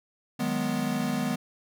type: chord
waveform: square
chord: G# minor seventh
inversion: second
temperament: equal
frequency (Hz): 155.56 / 185 / 207.7 / 246.9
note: D#3 / F#3 / G#3 / B3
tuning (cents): 0 / 0 / 0 / 0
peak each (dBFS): -35 / -36 / -32 / -30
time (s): 0.39-1.36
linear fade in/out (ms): 10
effects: none